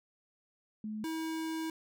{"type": "tone pair in turn", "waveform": ["sine", "square"], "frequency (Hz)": [214.6, 321.5], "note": ["A3", "E4"], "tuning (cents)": [-43, -43], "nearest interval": "perfect fifth", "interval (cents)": 700, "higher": "second", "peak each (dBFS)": [-36, -35], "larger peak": "second", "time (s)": [[0.84, 1.04], [1.04, 1.7]], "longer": "second", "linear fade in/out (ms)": 2, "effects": []}